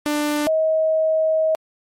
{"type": "tone pair in turn", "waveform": ["sawtooth", "sine"], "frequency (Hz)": [296.7, 634.5], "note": ["D4", "D#5"], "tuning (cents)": [18, 34], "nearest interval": "octave + minor second", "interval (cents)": 1316, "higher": "second", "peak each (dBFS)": -15, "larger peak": "neither", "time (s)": [[0.06, 0.47], [0.47, 1.55]], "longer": "second", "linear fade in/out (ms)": 0, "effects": ["MP3 64 kbps"]}